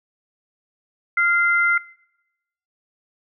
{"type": "tone pair together", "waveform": "sine", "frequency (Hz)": [1400, 2068], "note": ["F6", "C7"], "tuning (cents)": [4, -21], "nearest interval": "perfect fifth", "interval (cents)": 675, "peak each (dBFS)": [-18, -18], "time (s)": [1.17, 1.78], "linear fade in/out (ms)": 5, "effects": ["noise-tail reverb RT60 0.9 s tail -23 dB re dry"]}